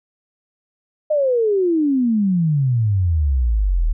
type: exponential sweep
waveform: sine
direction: down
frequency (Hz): 622.3 to 37.22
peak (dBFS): -14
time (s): 1.1-3.93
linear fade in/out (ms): 10
effects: none